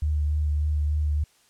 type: tone with vibrato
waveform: sine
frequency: 74.9 Hz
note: D2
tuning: 35 cents sharp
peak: -21 dBFS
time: 0.02-1.24 s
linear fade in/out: 5 ms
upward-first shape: sine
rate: 3.4 Hz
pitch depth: 20 cents each way
effects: white hiss -61 dBFS RMS until 1.49 s + low-pass 10000 Hz 12 dB/octave